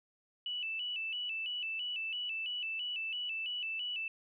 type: tone with vibrato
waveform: sine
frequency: 2794 Hz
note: F7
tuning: in tune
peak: -35 dBFS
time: 0.46-4.08 s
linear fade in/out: 2 ms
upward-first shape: square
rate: 3 Hz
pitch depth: 94 cents each way
effects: none